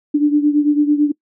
sine beating tone pair, 292.9 / 301.9 Hz, D4 / D4, -5 / +48 cents, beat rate 9 Hz, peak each -12 / -17 dBFS, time 0.14-1.12 s, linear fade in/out 10 ms, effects noise-tail reverb RT60 0.1 s tail -23 dB re dry

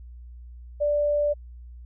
sine tone, 587 Hz, D5, 1 cent flat, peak -20 dBFS, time 0.8-1.34 s, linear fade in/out 20 ms, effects added 60 Hz sine -40 dBFS peak until 1.85 s

